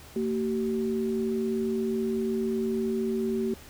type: tone pair together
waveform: sine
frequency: 227.3 / 382.3 Hz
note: A#3 / G4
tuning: -43 / -43 cents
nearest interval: major sixth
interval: 900 cents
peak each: -28 dBFS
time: 0.16-3.54 s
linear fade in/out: 2 ms
effects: added 79 Hz sine -55 dBFS peak until 3.69 s + pink hiss -49 dBFS RMS until 3.69 s